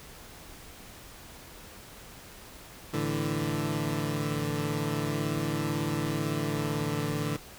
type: chord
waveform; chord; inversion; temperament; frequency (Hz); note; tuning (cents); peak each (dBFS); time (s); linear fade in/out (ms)
20% pulse; A suspended fourth; none; equal; 110 / 146.83 / 164.81; A2 / D3 / E3; 0 / 0 / 0; -30 / -26 / -29; 2.93-7.37; 10
effects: pink hiss -48 dBFS RMS until 7.58 s